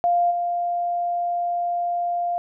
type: tone with level steps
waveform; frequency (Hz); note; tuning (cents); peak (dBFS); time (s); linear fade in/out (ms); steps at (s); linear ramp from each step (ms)
sine; 698.5; F5; 0; -16 / -21; 0.04-2.38; 0; 0.3; 20
effects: none